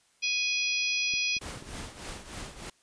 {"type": "harmonic tone", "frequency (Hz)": 830.6, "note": "G#5", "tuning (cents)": 0, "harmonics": [3, 4, 5, 6, 7], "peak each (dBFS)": [-28, -35, -38, -34, -37], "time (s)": [0.22, 1.39], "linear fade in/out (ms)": 20}
{"type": "clicks", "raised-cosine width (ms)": 3, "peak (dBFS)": -34, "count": 7, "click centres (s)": [1.138, 1.367, 1.573, 1.624, 1.69, 1.754, 1.815]}
{"type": "noise with tremolo", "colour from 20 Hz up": "pink", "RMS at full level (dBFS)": -38, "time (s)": [1.41, 2.7], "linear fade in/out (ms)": 5, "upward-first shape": "triangle", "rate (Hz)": 3.3, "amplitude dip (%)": 75}
{"effects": ["white hiss -66 dBFS RMS until 2.82 s", "resampled to 22050 Hz"]}